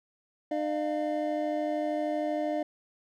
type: tone cluster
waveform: triangle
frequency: 303.3 / 604 / 697 Hz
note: D#4 / D5 / F5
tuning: -44 / +48 / -4 cents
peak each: -30 / -29 / -32 dBFS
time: 0.51-2.63 s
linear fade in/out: 5 ms
effects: none